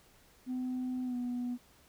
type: tone with pitch glide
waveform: sine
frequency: 253.7 to 245.2 Hz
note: B3 to B3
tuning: +47 to -12 cents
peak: -31 dBFS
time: 0.46-1.58 s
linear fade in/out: 50 ms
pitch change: -59 cents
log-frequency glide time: 1.04-1.16 s
effects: tanh soft clip ceiling -31 dBFS + pink hiss -63 dBFS RMS until 1.88 s